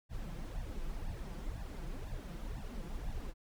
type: noise with flanger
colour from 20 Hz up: brown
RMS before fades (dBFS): -41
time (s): 0.09-3.34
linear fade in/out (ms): 50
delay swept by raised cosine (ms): 1.1 to 6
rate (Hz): 2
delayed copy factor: +1
effects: none